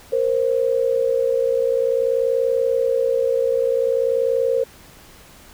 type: tone pair together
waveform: sine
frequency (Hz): 467.9 / 528.4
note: A#4 / C5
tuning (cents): +6 / +17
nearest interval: major second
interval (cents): 211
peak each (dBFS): -19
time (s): 0.12-4.64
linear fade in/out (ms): 10
effects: pink hiss -46 dBFS RMS until 5.53 s